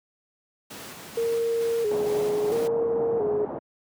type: noise with tremolo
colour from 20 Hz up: pink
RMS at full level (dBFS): -39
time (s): 0.7-2.68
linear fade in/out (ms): 10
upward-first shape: square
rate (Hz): 2.2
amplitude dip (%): 25
type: tone with vibrato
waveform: sine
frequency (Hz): 440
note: A4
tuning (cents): 0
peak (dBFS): -22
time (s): 1.17-3.45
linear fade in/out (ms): 5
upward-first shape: square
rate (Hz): 0.74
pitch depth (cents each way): 86
type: low-pass noise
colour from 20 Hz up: white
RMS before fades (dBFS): -33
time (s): 1.91-3.59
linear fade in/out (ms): 5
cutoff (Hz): 770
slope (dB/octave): 24
effects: high-pass 150 Hz 12 dB/octave